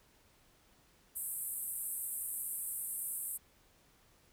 white band-pass noise, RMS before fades -40 dBFS, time 1.15-3.38 s, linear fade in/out 20 ms, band 8100 to 14000 Hz, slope 96 dB/octave, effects pink hiss -67 dBFS RMS until 4.32 s

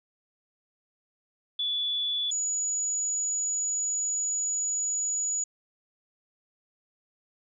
sine tone pair in turn, 3443 / 6873 Hz, A7 / A8, -38 / -42 cents, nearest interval octave, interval 1196 cents, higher second, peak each -26 dBFS, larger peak neither, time 1.59-2.31 / 2.31-5.44 s, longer second, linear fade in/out 5 ms, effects none

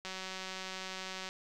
click train, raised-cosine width 0.2 ms, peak -24 dBFS, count 234, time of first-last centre 0.05-1.289 s, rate 188 Hz, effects none

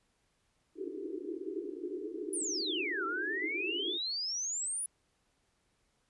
white band-pass noise, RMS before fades -40 dBFS, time 0.75-3.99 s, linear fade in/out 50 ms, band 300 to 420 Hz, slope 96 dB/octave
sine exponential two-way sweep, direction down then up, 10060 to 1318.5 to 10060 Hz, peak -33 dBFS, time 2.33-4.86 s, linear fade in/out 2 ms, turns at 3.05 s
effects pink hiss -75 dBFS RMS until 6.09 s + resampled to 24000 Hz

